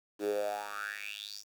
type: tone with high-pass filter sweep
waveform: 10% pulse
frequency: 103 Hz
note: G#2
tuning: 14 cents flat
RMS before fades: -37 dBFS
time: 0.19-1.44 s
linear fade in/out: 50 ms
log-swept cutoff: 330 to 5800 Hz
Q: 7.2
effects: 9-bit